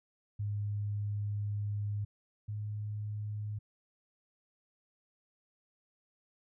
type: tone pair in turn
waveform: sine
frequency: 103.2 / 105.13 Hz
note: G#2 / G#2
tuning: -10 / +22 cents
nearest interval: unison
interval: 32 cents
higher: second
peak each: -32 / -35 dBFS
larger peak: first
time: 0.39-2.05 / 2.48-3.59 s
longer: first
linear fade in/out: 10 ms
effects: none